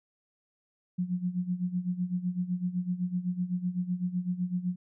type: tone with tremolo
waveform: sine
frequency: 179.7 Hz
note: F3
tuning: 50 cents sharp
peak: -25 dBFS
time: 0.98-4.76 s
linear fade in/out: 10 ms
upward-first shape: sine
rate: 7.9 Hz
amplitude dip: 80%
effects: none